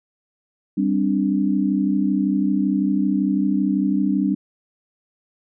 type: chord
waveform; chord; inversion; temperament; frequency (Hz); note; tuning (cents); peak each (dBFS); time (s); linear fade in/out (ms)
sine; G suspended fourth; none; just; 196 / 261.3 / 294; G3 / C4 / D4; 0 / -2 / +2; -20 / -23 / -21; 0.77-4.35; 10
effects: none